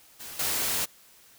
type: noise with level steps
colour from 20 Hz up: white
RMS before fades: -41 / -28 dBFS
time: 0.19-0.86 s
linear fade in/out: 20 ms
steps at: 0.39 s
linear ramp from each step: 5 ms
effects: white hiss -56 dBFS RMS until 1.38 s